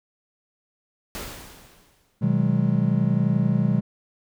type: noise with exponential decay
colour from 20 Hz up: pink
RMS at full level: -32 dBFS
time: 1.15-2.26 s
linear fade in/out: 0 ms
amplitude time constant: 240 ms
type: chord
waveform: triangle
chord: G# minor seventh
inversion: first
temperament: just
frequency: 124.59 / 155.74 / 186.89 / 207.7 Hz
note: B2 / D#3 / F#3 / G#3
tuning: +16 / +2 / +18 / 0 cents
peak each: -22 dBFS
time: 2.21-3.81 s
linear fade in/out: 20 ms
effects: none